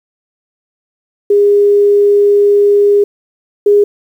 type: tone pair in turn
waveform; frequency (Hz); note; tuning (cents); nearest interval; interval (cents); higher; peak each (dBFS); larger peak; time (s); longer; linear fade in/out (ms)
sine; 407.7 / 410.1; G#4 / G#4; -32 / -22; unison; 10; second; -5 / -4; second; 1.3-3.04 / 3.66-3.84; first; 5
effects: 7-bit